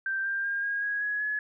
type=tone with pitch steps; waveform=sine; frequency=1568 / 1589 / 1610.2 / 1631.8 / 1653.6 / 1675.7 / 1698.1 Hz; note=G6 / G6 / G6 / G#6 / G#6 / G#6 / G#6; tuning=0 / +23 / +46 / -31 / -8 / +15 / +38 cents; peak=-27 dBFS; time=0.06-1.39 s; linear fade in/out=2 ms; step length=190 ms; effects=none